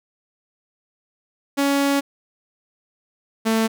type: tone pair in turn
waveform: sawtooth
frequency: 280 / 223 Hz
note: C#4 / A3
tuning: +18 / +23 cents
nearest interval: major third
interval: 395 cents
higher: first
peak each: -13 dBFS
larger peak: neither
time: 1.57-2.01 / 3.45-3.68 s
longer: first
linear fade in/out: 20 ms
effects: none